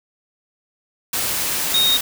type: tone in noise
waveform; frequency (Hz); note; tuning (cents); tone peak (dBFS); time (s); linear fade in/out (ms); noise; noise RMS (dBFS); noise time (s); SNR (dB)
sine; 3729; A#7; 0; -14; 1.74-1.97; 5; white; -22; 1.13-2.01; +5
effects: none